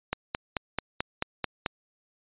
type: click train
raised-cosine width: 0.3 ms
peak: -11 dBFS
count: 8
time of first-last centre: 0.13-1.662 s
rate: 4.57 Hz
effects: resampled to 8000 Hz

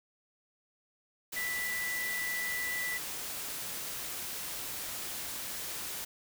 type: tone in noise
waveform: sine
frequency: 1975.5 Hz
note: B6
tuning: in tune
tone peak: -33 dBFS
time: 1.36-2.98 s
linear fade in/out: 10 ms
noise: white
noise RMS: -39 dBFS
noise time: 1.32-6.05 s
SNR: +3 dB
effects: none

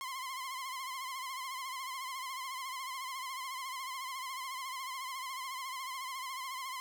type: tone with vibrato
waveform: sawtooth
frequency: 1046.5 Hz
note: C6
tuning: in tune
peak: -35 dBFS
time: 0.01-6.8 s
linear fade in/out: 0 ms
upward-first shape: triangle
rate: 14 Hz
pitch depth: 88 cents each way
effects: none

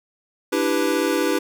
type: chord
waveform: square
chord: E minor seventh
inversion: third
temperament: equal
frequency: 293.7 / 329.6 / 392 / 493.9 Hz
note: D4 / E4 / G4 / B4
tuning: 0 / 0 / 0 / 0 cents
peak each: -25 dBFS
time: 0.52-1.39 s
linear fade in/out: 10 ms
effects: none

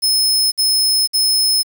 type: tone bursts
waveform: sawtooth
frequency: 5190 Hz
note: E8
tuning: 28 cents flat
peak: -10 dBFS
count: 3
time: 0.02-1.632 s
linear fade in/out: 20 ms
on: 500 ms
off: 56 ms
effects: 7-bit

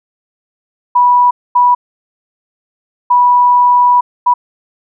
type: tone bursts at uneven times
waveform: sine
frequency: 980 Hz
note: B5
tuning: 14 cents flat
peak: -5 dBFS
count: 4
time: 0.95-1.31 / 1.55-1.75 / 3.1-4.01 / 4.26-4.34 s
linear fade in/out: 10 ms
effects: none

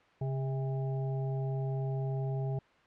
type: harmonic tone with a mistuned harmonic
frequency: 134.8 Hz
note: C#3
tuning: 48 cents flat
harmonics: 1 / 3 / 5 / 6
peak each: -31 / -41 / -45 / -47 dBFS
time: 0.21-2.59 s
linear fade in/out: 5 ms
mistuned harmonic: 5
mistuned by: -60 cents
effects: white hiss -62 dBFS RMS until 2.86 s + low-pass 2000 Hz 12 dB/octave

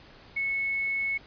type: tone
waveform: sine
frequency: 2200 Hz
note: C#7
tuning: 14 cents flat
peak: -26 dBFS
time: 0.36-1.18 s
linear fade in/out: 10 ms
effects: pink hiss -52 dBFS RMS until 1.26 s + resampled to 11025 Hz

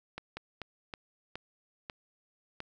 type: slowing click train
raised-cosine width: 0.3 ms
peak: -23 dBFS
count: 7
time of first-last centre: 0.18-2.604 s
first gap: 190 ms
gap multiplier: 1.3
effects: none

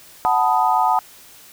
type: chord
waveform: sine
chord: B dominant seventh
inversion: second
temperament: equal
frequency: 740 / 880 / 987.8 / 1244.5 Hz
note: F#5 / A5 / B5 / D#6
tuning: 0 / 0 / 0 / 0 cents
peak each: -19 / -18 / -21 / -22 dBFS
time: 0.25-0.99 s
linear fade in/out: 0 ms
effects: white hiss -45 dBFS RMS until 1.52 s

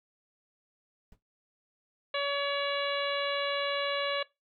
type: noise with exponential decay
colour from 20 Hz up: brown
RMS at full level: -49 dBFS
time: 1.12-1.2 s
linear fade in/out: 2 ms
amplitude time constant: 16 ms
type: harmonic tone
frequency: 566 Hz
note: C#5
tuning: 36 cents sharp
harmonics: 1 / 2 / 3 / 4 / 5 / 6 / 7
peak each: -32 / -35 / -37 / -38 / -39 / -40 / -40 dBFS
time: 2.14-4.23 s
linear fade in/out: 5 ms
effects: noise-tail reverb RT60 0.2 s tail -20 dB re dry

